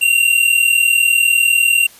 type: tone pair together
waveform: square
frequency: 2744 / 2784 Hz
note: F7 / F7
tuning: -31 / -6 cents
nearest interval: unison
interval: 25 cents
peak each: -14 dBFS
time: 0.01-1.87 s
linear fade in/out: 10 ms
effects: white hiss -43 dBFS RMS until 1.99 s + resampled to 32000 Hz